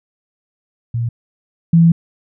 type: tone pair in turn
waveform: sine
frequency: 117.3 / 166.94 Hz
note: A#2 / E3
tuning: +11 / +22 cents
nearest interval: tritone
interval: 611 cents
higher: second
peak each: -16 / -6 dBFS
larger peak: second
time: 0.94-1.09 / 1.73-1.92 s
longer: second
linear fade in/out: 5 ms
effects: none